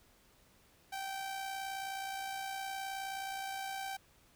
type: tone with amplitude modulation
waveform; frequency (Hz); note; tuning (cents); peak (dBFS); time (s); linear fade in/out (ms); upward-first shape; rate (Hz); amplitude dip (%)
sawtooth; 777; G5; -16; -33; 0.92-3.97; 10; sine; 59.2; 40
effects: pink hiss -66 dBFS RMS until 4.35 s

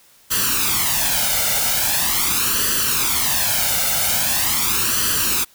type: noise with flanger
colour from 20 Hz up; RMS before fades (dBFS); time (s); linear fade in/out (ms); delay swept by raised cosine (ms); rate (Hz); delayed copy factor
white; -19; 0.3-5.45; 20; 0.66 to 1.4; 0.42; +0.7
effects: white hiss -52 dBFS RMS until 5.54 s

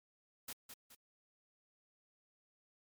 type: noise with echo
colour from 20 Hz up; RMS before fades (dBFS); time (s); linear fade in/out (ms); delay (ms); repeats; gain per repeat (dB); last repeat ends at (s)
white; -45; 0.48-0.53; 5; 210; 2; -7; 0.95
effects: MP3 96 kbps

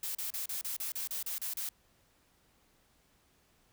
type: noise bursts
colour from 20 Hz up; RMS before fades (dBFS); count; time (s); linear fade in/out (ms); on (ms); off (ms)
blue; -37; 11; 0.03-1.69; 2; 120; 34
effects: pink hiss -69 dBFS RMS until 3.72 s

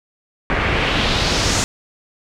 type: noise with low-pass filter sweep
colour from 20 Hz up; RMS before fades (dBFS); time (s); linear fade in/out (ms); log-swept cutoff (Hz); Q
pink; -18; 0.5-1.64; 0; 1900 to 7200; 1.9
effects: none

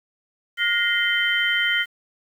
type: tone cluster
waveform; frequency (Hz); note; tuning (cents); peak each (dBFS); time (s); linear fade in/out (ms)
sine; 1425 / 1883 / 2075 / 3094; F6 / A#6 / C7 / G7; +34 / +17 / -15 / -23; -24; 0.57-1.86; 50
effects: 8-bit

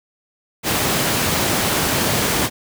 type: high-pass noise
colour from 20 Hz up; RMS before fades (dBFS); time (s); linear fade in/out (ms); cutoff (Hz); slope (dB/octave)
pink; -19; 0.63-2.5; 50; 100; 12
effects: none

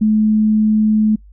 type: tone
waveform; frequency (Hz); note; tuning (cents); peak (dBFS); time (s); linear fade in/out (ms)
sine; 215.3; A3; -37; -10; 0.01-1.16; 10
effects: noise-tail reverb RT60 0.1 s tail -25 dB re dry + added 50 Hz sine -39 dBFS peak until 1.32 s

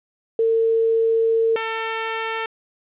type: tone pair in turn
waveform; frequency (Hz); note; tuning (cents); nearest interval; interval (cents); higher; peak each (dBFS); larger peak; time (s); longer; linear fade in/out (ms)
sine / 10% pulse; 452.5 / 448.3; A4 / A4; +48 / +32; unison; 16; first; -15; neither; 0.39-1.56 / 1.56-2.46; first; 2
effects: resampled to 8000 Hz + 9-bit

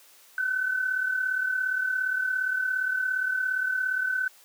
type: tone pair together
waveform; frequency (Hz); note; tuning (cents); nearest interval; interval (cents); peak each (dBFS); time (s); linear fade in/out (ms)
sine; 1484 / 1521.3; F#6 / F#6; +5 / +48; unison; 43; -32 / -25; 0.38-4.28; 2
effects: white hiss -55 dBFS RMS until 4.44 s + high-pass 400 Hz 12 dB/octave

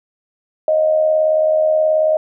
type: tone with amplitude modulation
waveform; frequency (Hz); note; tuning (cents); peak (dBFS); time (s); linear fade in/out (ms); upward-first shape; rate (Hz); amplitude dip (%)
sine; 624; D#5; +5; -9; 0.68-2.17; 2; sine; 78.6; 50
effects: none

